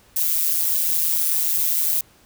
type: noise with amplitude modulation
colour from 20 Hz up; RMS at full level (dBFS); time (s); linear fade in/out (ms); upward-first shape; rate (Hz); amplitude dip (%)
violet; -17; 0.16-2.01; 5; sine; 161; 80
effects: pink hiss -54 dBFS RMS until 2.25 s